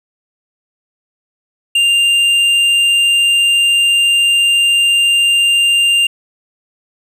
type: tone with hard clipping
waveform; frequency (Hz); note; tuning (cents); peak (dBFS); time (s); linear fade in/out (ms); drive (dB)
sine; 2794; F7; 0; -10; 1.75-6.07; 5; 6
effects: none